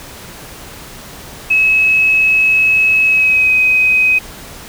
sine tone with pitch glide, 2573 to 2519 Hz, E7 to D#7, -43 to +21 cents, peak -8 dBFS, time 1.5-4.19 s, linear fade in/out 10 ms, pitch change -36 cents, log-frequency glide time 3.04-3.53 s, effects pink hiss -33 dBFS RMS until 4.68 s

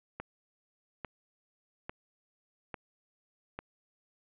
click train, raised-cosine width 0.5 ms, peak -23 dBFS, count 5, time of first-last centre 0.2-3.59 s, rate 1.18 Hz, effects resampled to 8000 Hz + 9-bit

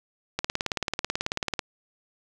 click train, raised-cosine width 0.2 ms, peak -9 dBFS, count 23, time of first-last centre 0.39-1.592 s, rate 18.3 Hz, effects none

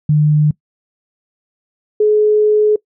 sine tone pair in turn, 150.6 / 424.1 Hz, D3 / G#4, +44 / +36 cents, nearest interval octave + tritone, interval 1792 cents, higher second, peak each -8 dBFS, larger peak neither, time 0.09-0.51 / 2-2.76 s, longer second, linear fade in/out 5 ms, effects noise-tail reverb RT60 0.1 s tail -22 dB re dry

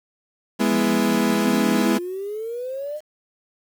35% pulse chord, E major, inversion first, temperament equal, 207.7 / 246.9 / 329.6 Hz, G#3 / B3 / E4, 0 / 0 / 0 cents, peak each -19 / -20 / -23 dBFS, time 0.59-1.99 s, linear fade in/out 20 ms
sine tone with tremolo, 174.61 Hz, F3, in tune, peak -29 dBFS, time 0.69-1.84 s, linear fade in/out 50 ms, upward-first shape sine, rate 5.1 Hz, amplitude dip 50%
sine exponential sweep, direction up, 233.1 to 619 Hz, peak -26 dBFS, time 1.29-3.01 s, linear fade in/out 50 ms
effects 8-bit

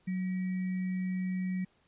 sine tone with sample-and-hold, 185 Hz, F#3, in tune, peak -30 dBFS, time 0.07-1.65 s, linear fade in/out 10 ms, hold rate 2100 Hz, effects pink hiss -69 dBFS RMS until 1.87 s + resampled to 8000 Hz

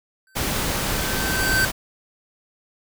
square tone with exponential growth, 1544 Hz, G6, 27 cents flat, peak -17 dBFS, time 0.27-1.65 s, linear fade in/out 1 ms, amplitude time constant 300 ms
pink noise, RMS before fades -24 dBFS, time 0.35-1.72 s, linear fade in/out 20 ms
effects none

